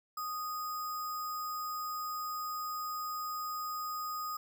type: tone with sample-and-hold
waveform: sine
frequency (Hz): 1240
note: D#6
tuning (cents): -6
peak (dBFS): -35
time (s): 0.17-4.37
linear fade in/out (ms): 5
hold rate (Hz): 6300
effects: none